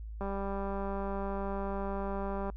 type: click train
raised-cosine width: 1 ms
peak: -24 dBFS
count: 452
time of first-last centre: 0.21-2.499 s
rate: 197 Hz
effects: noise-tail reverb RT60 0.1 s tail -25 dB re dry + added 54 Hz sine -39 dBFS peak until 2.56 s